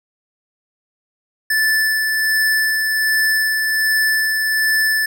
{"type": "tone with tremolo", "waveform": "square", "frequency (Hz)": 1751, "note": "A6", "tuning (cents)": -9, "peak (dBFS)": -14, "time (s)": [1.5, 5.06], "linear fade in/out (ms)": 5, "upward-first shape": "sine", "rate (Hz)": 1.3, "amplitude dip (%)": 30, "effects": []}